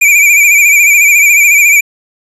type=tone with vibrato; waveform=square; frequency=2349 Hz; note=D7; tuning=in tune; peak=-4 dBFS; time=0.01-1.81 s; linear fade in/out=10 ms; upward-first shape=sine; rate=14 Hz; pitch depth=65 cents each way; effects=resampled to 32000 Hz